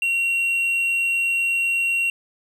triangle tone, 2744 Hz, F7, 31 cents flat, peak -17 dBFS, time 0.02-2.1 s, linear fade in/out 2 ms, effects none

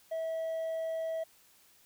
sine tone with hard clipping, 649 Hz, E5, 27 cents flat, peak -33 dBFS, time 0.11-1.24 s, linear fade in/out 10 ms, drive 2 dB, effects white hiss -63 dBFS RMS until 1.85 s

